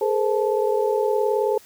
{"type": "tone cluster", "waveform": "sine", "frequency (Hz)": [420.1, 459.2, 518, 872], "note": ["G#4", "A#4", "C5", "A5"], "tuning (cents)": [20, -26, -17, -16], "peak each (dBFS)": [-21, -26, -24, -27], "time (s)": [0.01, 1.58], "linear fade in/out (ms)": 5, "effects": ["white hiss -50 dBFS RMS until 1.65 s"]}